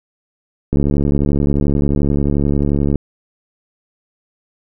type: click train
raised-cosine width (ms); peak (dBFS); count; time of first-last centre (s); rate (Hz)
3; -4; 160; 0.73-2.957; 71.4
effects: none